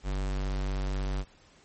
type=tone; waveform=square; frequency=48.07 Hz; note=G1; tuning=33 cents flat; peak=-29 dBFS; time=0.03-1.25 s; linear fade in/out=50 ms; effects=pink hiss -59 dBFS RMS until 1.64 s + MP3 32 kbps